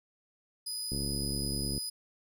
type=tone; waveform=25% pulse; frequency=4978 Hz; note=D#8; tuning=in tune; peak=-30 dBFS; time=0.66-1.9 s; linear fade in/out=10 ms
type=click train; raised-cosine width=3 ms; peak=-24 dBFS; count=61; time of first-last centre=0.92-1.778 s; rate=69.9 Hz
effects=none